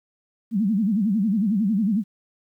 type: tone with vibrato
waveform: sine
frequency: 207.7 Hz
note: G#3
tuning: in tune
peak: -18 dBFS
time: 0.51-2.04 s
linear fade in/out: 50 ms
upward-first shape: sine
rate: 11 Hz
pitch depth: 190 cents each way
effects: 10-bit